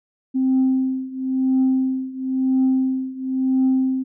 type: tone with tremolo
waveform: sine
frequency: 261.6 Hz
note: C4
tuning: in tune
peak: -12 dBFS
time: 0.34-4.04 s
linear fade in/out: 20 ms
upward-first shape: triangle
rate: 0.98 Hz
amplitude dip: 90%
effects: tanh soft clip ceiling -11 dBFS